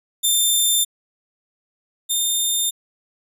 10% pulse tone pair in turn, 3584 / 3621 Hz, A7 / A7, +31 / +49 cents, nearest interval unison, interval 18 cents, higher second, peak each -7 / -10 dBFS, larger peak first, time 0.23-0.85 / 2.09-2.71 s, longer neither, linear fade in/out 20 ms, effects resampled to 32000 Hz

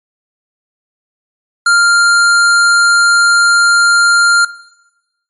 square tone, 1396.9 Hz, F6, in tune, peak -7 dBFS, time 1.66-4.45 s, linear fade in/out 5 ms, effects noise-tail reverb RT60 1.0 s tail -18 dB re dry + MP3 48 kbps

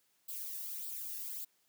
violet noise with flanger, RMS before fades -42 dBFS, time 0.28-1.45 s, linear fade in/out 10 ms, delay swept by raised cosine 0.23 to 1.12 ms, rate 1.7 Hz, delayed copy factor +0.55, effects white hiss -74 dBFS RMS until 1.68 s + high-pass 100 Hz 12 dB/octave

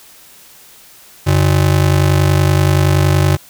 square ring-modulated tone, 116.8 Hz, A#2, 4 cents sharp, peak -7 dBFS, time 1.26-3.37 s, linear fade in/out 20 ms, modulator 25.3 Hz, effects white hiss -42 dBFS RMS until 3.49 s

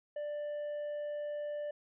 triangle tone, 590 Hz, D5, 8 cents sharp, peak -34 dBFS, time 0.16-1.71 s, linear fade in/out 5 ms, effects resampled to 8000 Hz

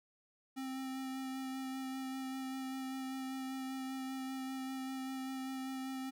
square tone with vibrato, 263.6 Hz, C4, 13 cents sharp, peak -40 dBFS, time 0.56-6.11 s, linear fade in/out 20 ms, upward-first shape sine, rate 5.1 Hz, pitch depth 13 cents each way, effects none

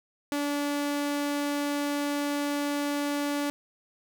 sawtooth tone, 288.5 Hz, D4, 31 cents flat, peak -23 dBFS, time 0.32-3.5 s, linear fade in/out 0 ms, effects none

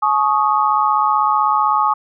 sine chord, Ab suspended fourth, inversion none, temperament equal with one note detuned, 852 / 1108.7 / 1244.5 Hz, Ab5 / Db6 / Eb6, +44 / 0 / 0 cents, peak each -17 dBFS, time 0.02-1.94 s, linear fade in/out 10 ms, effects none

